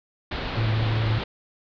pink low-pass noise, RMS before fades -30 dBFS, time 0.31-1.24 s, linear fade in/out 5 ms, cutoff 4300 Hz, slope 48 dB/octave
triangle tone with vibrato, 110.4 Hz, A2, 6 cents sharp, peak -19 dBFS, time 0.57-1.19 s, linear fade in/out 10 ms, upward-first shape square, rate 5.2 Hz, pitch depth 13 cents each way
effects none

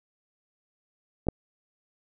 clicks, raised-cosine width 2 ms, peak -23 / -9 dBFS, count 2, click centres 1.269 / 1.286 s, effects none

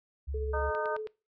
sine tone, 69.3 Hz, C#2, in tune, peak -32 dBFS, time 0.27-0.71 s, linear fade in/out 20 ms
sine tone with tremolo, 432.5 Hz, A4, 30 cents flat, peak -33 dBFS, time 0.34-1.07 s, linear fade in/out 5 ms, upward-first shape sine, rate 14 Hz, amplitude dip 35%
harmonic tone, 307 Hz, D#4, 23 cents flat, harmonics 2 / 3 / 4 / 5, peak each -34 / -36 / -37 / -38 dBFS, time 0.53-0.97 s, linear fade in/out 10 ms
click train, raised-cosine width 0.3 ms, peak -30 dBFS, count 4, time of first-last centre 0.75-1.072 s, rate 9.32 Hz
effects noise-tail reverb RT60 0.3 s tail -23 dB re dry

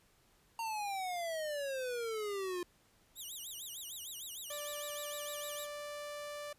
square exponential sweep, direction down, 925 to 349.2 Hz, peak -37 dBFS, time 0.59-2.63 s, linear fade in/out 2 ms
10% pulse tone with vibrato, 3322 Hz, G#7, in tune, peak -36 dBFS, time 3.15-5.68 s, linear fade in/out 50 ms, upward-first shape sine, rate 6.6 Hz, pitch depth 270 cents each way
sawtooth tone, 587.3 Hz, D5, in tune, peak -38 dBFS, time 4.5-6.53 s, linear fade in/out 5 ms
effects pink hiss -69 dBFS RMS until 6.58 s + resampled to 32000 Hz

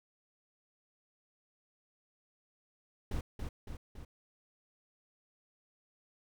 brown noise with echo, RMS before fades -35 dBFS, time 3.11-3.21 s, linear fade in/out 5 ms, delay 280 ms, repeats 3, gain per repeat -4 dB, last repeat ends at 4.05 s, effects none

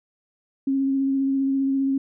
sine tone with vibrato, 271.1 Hz, C#4, 38 cents flat, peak -19 dBFS, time 0.67-1.98 s, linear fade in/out 5 ms, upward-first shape sine, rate 15 Hz, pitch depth 15 cents each way, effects none

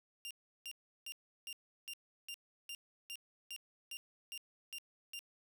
sawtooth tone bursts, 2793 Hz, F7, 1 cent flat, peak -40 dBFS, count 13, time 0.25-5.191 s, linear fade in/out 0 ms, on 57 ms, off 350 ms, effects none

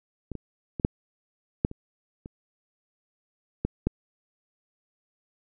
clicks, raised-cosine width 3 ms, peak -21 / -22 / -19 / -6 / -8 / -25 / -26 / -12 / -10 dBFS, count 9, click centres 0.317 / 0.353 / 0.798 / 0.849 / 1.649 / 1.714 / 2.259 / 3.65 / 3.87 s, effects none

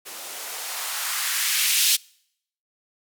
violet noise with band-pass filter sweep, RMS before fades -25 dBFS, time 0.05-1.97 s, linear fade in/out 20 ms, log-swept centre 340 to 3300 Hz, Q 1.3, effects noise-tail reverb RT60 0.7 s tail -26 dB re dry

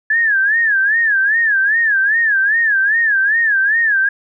sine tone with vibrato, 1700 Hz, G#6, 40 cents sharp, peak -11 dBFS, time 0.1-4.09 s, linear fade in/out 5 ms, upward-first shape sine, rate 2.5 Hz, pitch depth 160 cents each way, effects none

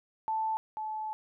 sine tone pair in turn, 880 / 865.9 Hz, A5 / A5, 0 / -28 cents, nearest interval unison, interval 28 cents, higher first, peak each -28 / -33 dBFS, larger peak first, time 0.28-0.57 / 0.77-1.13 s, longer second, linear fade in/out 0 ms, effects none

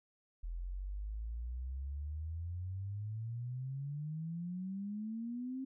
sine exponential sweep, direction up, 41.2 to 268.1 Hz, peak -38 dBFS, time 0.43-5.65 s, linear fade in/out 10 ms, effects none

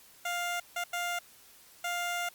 15% pulse tone bursts at uneven times, 701 Hz, F5, 6 cents sharp, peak -25 dBFS, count 4, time 0.25-0.6 / 0.76-0.84 / 0.93-1.19 / 1.84-2.29 s, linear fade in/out 5 ms, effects white hiss -57 dBFS RMS until 2.34 s + Opus 48 kbps

